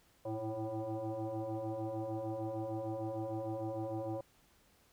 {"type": "tone with frequency modulation", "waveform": "sine", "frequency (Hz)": 106.7, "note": "G#2", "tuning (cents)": 47, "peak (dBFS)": -36, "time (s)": [0.25, 4.21], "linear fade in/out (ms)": 5, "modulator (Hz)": 220, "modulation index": 2.9, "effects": ["pink hiss -68 dBFS RMS until 4.92 s"]}